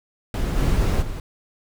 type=noise with level steps; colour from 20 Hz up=brown; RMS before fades=-22 / -19 / -29 dBFS; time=0.34-1.2 s; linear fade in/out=2 ms; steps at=0.56 / 1.01 s; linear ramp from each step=20 ms; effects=none